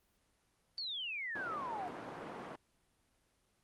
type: exponential sweep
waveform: sine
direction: down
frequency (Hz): 4597 to 694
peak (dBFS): -38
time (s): 0.78-1.88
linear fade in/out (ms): 0
type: band-pass noise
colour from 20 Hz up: white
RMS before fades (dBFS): -46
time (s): 1.35-2.56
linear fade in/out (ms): 5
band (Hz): 160 to 970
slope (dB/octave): 12
effects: pink hiss -75 dBFS RMS until 3.63 s + Opus 24 kbps